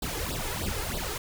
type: noise with flanger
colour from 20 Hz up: pink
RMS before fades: -32 dBFS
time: 0.02-1.18 s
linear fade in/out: 5 ms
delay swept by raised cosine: 0.23 to 2.43 ms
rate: 3.2 Hz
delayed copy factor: +1
effects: none